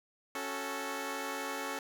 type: chord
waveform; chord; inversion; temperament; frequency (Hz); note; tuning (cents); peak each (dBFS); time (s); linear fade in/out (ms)
10% pulse; F# minor; second; equal with one note detuned; 276.2 / 370 / 440; C#4 / F#4 / A4; -6 / 0 / 0; -31 / -36 / -31; 0.35-1.79; 2
effects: none